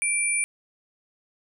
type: tone pair together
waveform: sine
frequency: 2349 / 9396 Hz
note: D7 / D9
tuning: 0 / 0 cents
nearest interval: 2 octaves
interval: 2400 cents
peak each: -25 / -24 dBFS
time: 0.02-0.44 s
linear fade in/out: 0 ms
effects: none